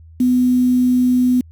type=tone with quantisation; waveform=sine; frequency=250 Hz; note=B3; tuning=21 cents sharp; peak=-11 dBFS; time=0.2-1.41 s; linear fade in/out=5 ms; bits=6; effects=added 81 Hz sine -39 dBFS peak until 1.51 s